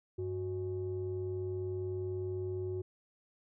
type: tone pair together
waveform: sine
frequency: 97.37 / 367.9 Hz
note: G2 / F#4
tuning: -11 / -10 cents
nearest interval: octave + major seventh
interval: 2301 cents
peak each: -37 / -35 dBFS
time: 0.18-2.82 s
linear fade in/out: 10 ms
effects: tanh soft clip ceiling -29 dBFS